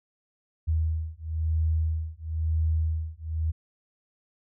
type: beating tone pair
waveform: sine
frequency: 79.3 / 80.3 Hz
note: D#2 / E2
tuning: +33 / -45 cents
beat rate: 1 Hz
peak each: -27 dBFS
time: 0.67-3.52 s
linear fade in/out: 20 ms
effects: none